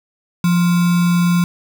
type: tone with sample-and-hold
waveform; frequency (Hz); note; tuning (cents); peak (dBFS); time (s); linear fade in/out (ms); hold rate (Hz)
sine; 174.61; F3; 0; -11; 0.44-1.44; 2; 1225
effects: none